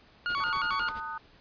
40% pulse tone with vibrato, 1265 Hz, D#6, 28 cents sharp, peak -27 dBFS, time 0.26-0.89 s, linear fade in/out 0 ms, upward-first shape square, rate 5.6 Hz, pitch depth 210 cents each way
pink noise with tremolo, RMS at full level -43 dBFS, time 0.29-1 s, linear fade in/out 2 ms, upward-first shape triangle, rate 12 Hz, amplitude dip 90%
sine chord, D# diminished, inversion second, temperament just, 896 / 1244.5 / 1493.4 Hz, A5 / D#6 / F#6, +31 / 0 / +16 cents, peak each -39 / -37 / -40 dBFS, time 0.4-1.18 s, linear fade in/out 5 ms
effects pink hiss -58 dBFS RMS until 1.4 s + resampled to 11025 Hz

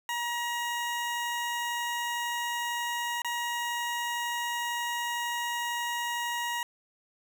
20% pulse tone with dropouts, 951 Hz, A#5, 34 cents sharp, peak -25 dBFS, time 0.09-6.63 s, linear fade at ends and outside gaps 1 ms, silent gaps 3.219-3.246 s, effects none

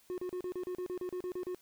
triangle tone bursts, 362.7 Hz, F#4, 34 cents flat, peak -33 dBFS, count 13, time 0.1-1.547 s, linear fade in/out 0 ms, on 79 ms, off 35 ms, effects white hiss -65 dBFS RMS until 1.61 s

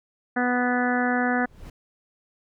harmonic tone, 247.1 Hz, B3, 1 cent sharp, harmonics 1 / 2 / 3 / 4 / 5 / 6 / 7 / 8, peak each -24 / -30 / -27 / -37 / -34 / -29 / -29 / -36 dBFS, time 0.36-1.46 s, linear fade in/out 10 ms
brown noise with exponential growth, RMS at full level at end -34 dBFS, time 1.25-1.7 s, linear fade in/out 5 ms, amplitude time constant 96 ms
effects none

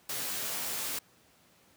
white noise with comb filter, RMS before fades -35 dBFS, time 0.09-0.99 s, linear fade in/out 5 ms, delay 13 ms, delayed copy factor -0.55, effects pink hiss -63 dBFS RMS until 1.76 s + high-pass 100 Hz 12 dB/octave

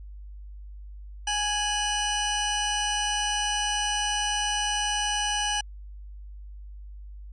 25% pulse tone pair together, 830.6 / 2957 Hz, G#5 / F#7, 0 / -2 cents, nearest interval octave + minor seventh, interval 2198 cents, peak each -24 dBFS, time 1.27-5.61 s, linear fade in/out 5 ms, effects added 50 Hz sine -39 dBFS peak until 7.32 s + resampled to 22050 Hz

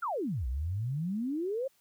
sine exponential two-way sweep, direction down then up, 1480 to 58.27 to 557 Hz, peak -30 dBFS, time 0.02-1.68 s, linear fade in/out 10 ms, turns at 0.47 s, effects white hiss -69 dBFS RMS until 1.8 s

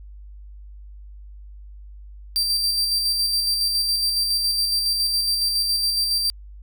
40% pulse tone with tremolo, 4699 Hz, D8, in tune, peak -17 dBFS, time 2.36-6.3 s, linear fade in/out 0 ms, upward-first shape square, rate 7.2 Hz, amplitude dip 30%, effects added 50 Hz sine -38 dBFS peak until 6.62 s

